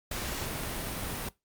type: noise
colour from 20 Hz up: pink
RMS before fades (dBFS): -35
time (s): 0.11-1.29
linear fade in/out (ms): 5
effects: noise-tail reverb RT60 0.2 s tail -20 dB re dry + Opus 48 kbps